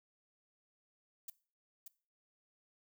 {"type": "noise with echo", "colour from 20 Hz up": "violet", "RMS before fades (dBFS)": -44, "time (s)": [1.28, 1.3], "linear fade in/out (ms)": 5, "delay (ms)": 580, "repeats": 1, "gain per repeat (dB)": -5, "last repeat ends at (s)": 1.88, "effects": ["noise-tail reverb RT60 0.4 s tail -20 dB re dry"]}